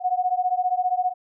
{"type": "beating tone pair", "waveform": "sine", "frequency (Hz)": [724, 739], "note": ["F#5", "F#5"], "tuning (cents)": [-38, -2], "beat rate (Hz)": 15, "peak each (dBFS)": -23, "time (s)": [0, 1.14], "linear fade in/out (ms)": 50, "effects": []}